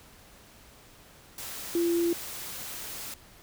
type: tone in noise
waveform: sine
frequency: 341.4 Hz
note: F4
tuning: 39 cents flat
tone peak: -23 dBFS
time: 1.75-2.13 s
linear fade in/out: 2 ms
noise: white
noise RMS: -39 dBFS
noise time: 1.38-3.14 s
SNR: +13 dB
effects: pink hiss -54 dBFS RMS until 3.42 s